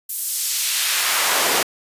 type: noise with high-pass filter sweep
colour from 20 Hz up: pink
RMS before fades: -20 dBFS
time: 0.09-1.63 s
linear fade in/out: 5 ms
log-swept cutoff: 12000 to 390 Hz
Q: 0.79
effects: resampled to 32000 Hz